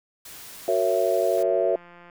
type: noise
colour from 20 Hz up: white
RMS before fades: -42 dBFS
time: 0.25-1.43 s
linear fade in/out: 5 ms
type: chord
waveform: sine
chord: F# dominant seventh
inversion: none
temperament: just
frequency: 370 / 462.5 / 555 / 666 Hz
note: F#4 / A#4 / C#5 / E5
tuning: 0 / -14 / +2 / +18 cents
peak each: -26 / -26 / -25 / -23 dBFS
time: 0.68-1.76 s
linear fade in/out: 2 ms
type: click train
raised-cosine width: 0.5 ms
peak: -33 dBFS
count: 126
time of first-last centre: 1.38-2.098 s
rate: 174 Hz
effects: none